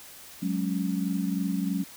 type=chord; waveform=sine; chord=F# suspended second; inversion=none; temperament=just; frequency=185 / 208.1 / 277.5 Hz; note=F#3 / G#3 / C#4; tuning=0 / +4 / +2 cents; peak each=-28 / -31 / -31 dBFS; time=0.42-1.84 s; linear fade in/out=10 ms; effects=white hiss -47 dBFS RMS until 1.96 s